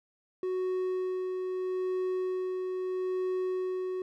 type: tone with tremolo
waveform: triangle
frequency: 370 Hz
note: F#4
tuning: in tune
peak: -26 dBFS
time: 0.43-4.02 s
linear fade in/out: 2 ms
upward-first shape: sine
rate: 0.78 Hz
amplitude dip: 30%
effects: none